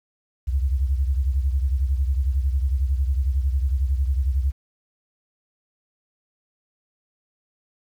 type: beating tone pair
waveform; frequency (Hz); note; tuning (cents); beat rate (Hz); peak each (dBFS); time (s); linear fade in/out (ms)
sine; 65.41 / 76.41; C2 / D#2; 0 / -31; 11; -19 / -25; 0.47-4.52; 20
effects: tanh soft clip ceiling -11 dBFS + 9-bit